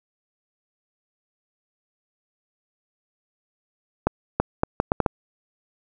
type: accelerating click train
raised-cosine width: 1 ms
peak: -4 dBFS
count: 7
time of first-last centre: 4.07-5.062 s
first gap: 330 ms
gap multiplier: 0.71
effects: none